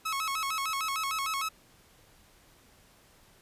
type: tone with vibrato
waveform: sawtooth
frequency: 1190 Hz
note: D6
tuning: 22 cents sharp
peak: -26 dBFS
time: 0.05-1.49 s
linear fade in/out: 10 ms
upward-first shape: square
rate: 6.6 Hz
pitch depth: 140 cents each way
effects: pink hiss -60 dBFS RMS until 3.41 s + resampled to 32000 Hz